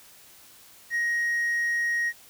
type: tone with hard clipping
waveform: sine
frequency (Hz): 1881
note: A#6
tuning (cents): +15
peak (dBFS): -24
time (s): 0.9-2.13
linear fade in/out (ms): 50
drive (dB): 2
effects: white hiss -52 dBFS RMS until 2.29 s